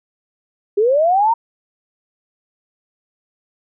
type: linear sweep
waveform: sine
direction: up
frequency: 391.4 to 941 Hz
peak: -11 dBFS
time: 0.77-1.34 s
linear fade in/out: 10 ms
effects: none